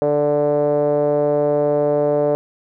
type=tone with low-pass filter; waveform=5% pulse; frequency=146.83 Hz; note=D3; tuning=in tune; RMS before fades=-17 dBFS; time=0.02-2.35 s; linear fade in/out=0 ms; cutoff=530 Hz; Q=7.6; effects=none